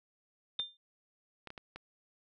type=tone with exponential decay; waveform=sine; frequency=3600 Hz; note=A7; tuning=39 cents sharp; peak=-29 dBFS; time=0.59-0.77 s; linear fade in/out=2 ms; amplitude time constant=37 ms
type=clicks; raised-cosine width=0.3 ms; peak=-29 dBFS; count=5; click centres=0.598 / 1.473 / 1.504 / 1.578 / 1.76 s
effects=none